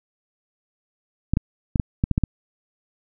clicks, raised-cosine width 5 ms, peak -6 dBFS, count 8, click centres 1.336 / 1.371 / 1.758 / 1.798 / 2.039 / 2.113 / 2.179 / 2.237 s, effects none

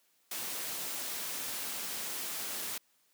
white noise, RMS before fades -38 dBFS, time 0.31-2.78 s, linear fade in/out 5 ms, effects white hiss -71 dBFS RMS until 3.13 s + high-pass 150 Hz 12 dB/octave

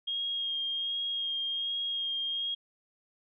sine tone with vibrato, 3246 Hz, G#7, 40 cents flat, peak -30 dBFS, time 0.07-2.55 s, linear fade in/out 10 ms, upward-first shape sine, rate 1.3 Hz, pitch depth 16 cents each way, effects none

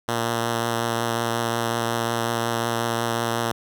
5% pulse tone with vibrato, 116.54 Hz, A#2, in tune, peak -11 dBFS, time 0.08-3.52 s, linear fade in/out 5 ms, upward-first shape triangle, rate 5.5 Hz, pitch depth 18 cents each way, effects none

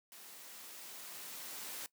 white noise with level ramp, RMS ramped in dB -54 to -44 dBFS, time 0.12-1.86 s, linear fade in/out 0 ms, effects noise-tail reverb RT60 0.1 s tail -19 dB re dry + high-pass 200 Hz 12 dB/octave

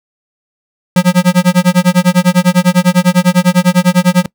square tone with tremolo, 180 Hz, F#3, 47 cents flat, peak -4 dBFS, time 0.96-4.26 s, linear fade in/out 2 ms, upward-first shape sine, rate 10 Hz, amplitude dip 100%, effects noise-tail reverb RT60 0.1 s tail -22 dB re dry

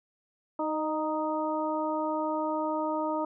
harmonic tone with a mistuned harmonic, 311.1 Hz, D#4, in tune, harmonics 1 / 2 / 3 / 4, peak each -32 / -32 / -32 / -37 dBFS, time 0.59-3.25 s, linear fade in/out 5 ms, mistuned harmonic 2, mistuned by -19 cents, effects none

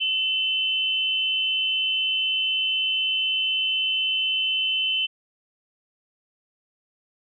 sine tone pair together, 2676 / 3048 Hz, E7 / G7, +25 / -49 cents, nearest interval major second, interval 226 cents, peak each -27 / -22 dBFS, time 0-5.07 s, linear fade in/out 20 ms, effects none

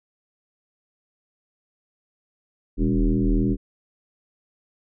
sine tone with frequency modulation, 122.1 Hz, B2, 19 cents flat, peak -17 dBFS, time 2.77-3.57 s, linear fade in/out 50 ms, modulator 80.2 Hz, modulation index 2.7, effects none

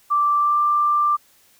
sine tone with pitch glide, 1172 to 1182.9 Hz, D6 to D6, -4 to +12 cents, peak -15 dBFS, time 0.1-1.17 s, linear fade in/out 20 ms, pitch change +16 cents, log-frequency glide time 0.38-0.58 s, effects white hiss -56 dBFS RMS until 1.59 s

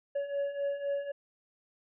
triangle beating tone pair, 561 / 564.9 Hz, C#5 / C#5, +21 / +33 cents, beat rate 3.9 Hz, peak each -35 / -30 dBFS, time 0.15-1.12 s, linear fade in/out 10 ms, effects resampled to 8000 Hz

